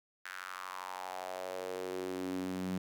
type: tone with high-pass filter sweep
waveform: sawtooth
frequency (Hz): 92.5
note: F#2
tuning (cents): 0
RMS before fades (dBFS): -40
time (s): 0.25-2.78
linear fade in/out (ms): 5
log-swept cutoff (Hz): 1600 to 190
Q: 3.8
effects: none